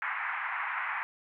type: band-pass noise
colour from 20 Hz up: white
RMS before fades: -34 dBFS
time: 0.02-1.03 s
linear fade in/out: 0 ms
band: 840 to 2200 Hz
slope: 48 dB/octave
effects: none